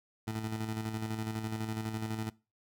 20% pulse tone with tremolo, 110 Hz, A2, in tune, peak -28 dBFS, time 0.27-2.3 s, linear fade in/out 10 ms, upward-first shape square, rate 12 Hz, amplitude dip 45%, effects noise-tail reverb RT60 0.3 s tail -22 dB re dry

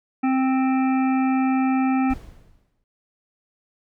harmonic tone, 262.5 Hz, C4, 6 cents sharp, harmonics 1 / 3 / 5 / 7 / 9 / 10, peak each -18 / -26 / -32 / -39 / -35 / -42 dBFS, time 0.23-2.14 s, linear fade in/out 10 ms
brown noise with exponential decay, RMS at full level -32 dBFS, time 2.1-2.84 s, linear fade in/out 1 ms, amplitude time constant 160 ms
effects none

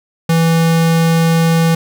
square tone, 164.81 Hz, E3, in tune, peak -10 dBFS, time 0.29-1.75 s, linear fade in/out 5 ms, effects none

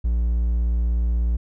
triangle tone, 58.27 Hz, A#1, in tune, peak -16 dBFS, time 0.04-1.37 s, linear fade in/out 10 ms, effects none

